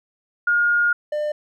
sine / triangle tone pair in turn, 1425 / 599.1 Hz, F6 / D5, +34 / +34 cents, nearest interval octave + minor third, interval 1500 cents, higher first, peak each -15 / -19 dBFS, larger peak first, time 0.47-0.93 / 1.12-1.32 s, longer first, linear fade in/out 5 ms, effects none

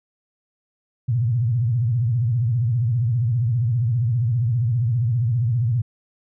sine tone with vibrato, 118.2 Hz, A#2, 24 cents sharp, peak -17 dBFS, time 1.08-5.82 s, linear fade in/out 10 ms, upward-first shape sine, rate 15 Hz, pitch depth 170 cents each way, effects none

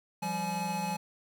square tone cluster, 172.5 / 195.1 / 848 Hz, F3 / G3 / G#5, -21 / -8 / +36 cents, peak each -38 / -38 / -34 dBFS, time 0.22-0.97 s, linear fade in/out 10 ms, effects none

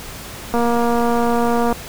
click train, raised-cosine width 1 ms, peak -6 dBFS, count 281, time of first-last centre 0.54-1.726 s, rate 236 Hz, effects pink hiss -33 dBFS RMS until 1.88 s

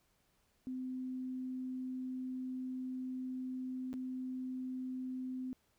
sine tone with dropouts, 256.7 Hz, C4, 33 cents flat, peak -38 dBFS, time 0.67-5.53 s, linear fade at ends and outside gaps 0 ms, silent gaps 3.93-3.939 s, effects pink hiss -75 dBFS RMS until 5.78 s

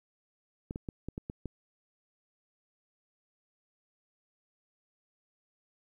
clicks, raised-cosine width 3 ms, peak -24 dBFS, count 7, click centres 0.709 / 0.759 / 0.888 / 1.086 / 1.179 / 1.299 / 1.457 s, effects 11-bit

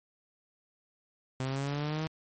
sawtooth exponential sweep, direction up, 129.4 to 159.8 Hz, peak -27 dBFS, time 1.4-2.07 s, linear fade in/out 0 ms, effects MP3 32 kbps

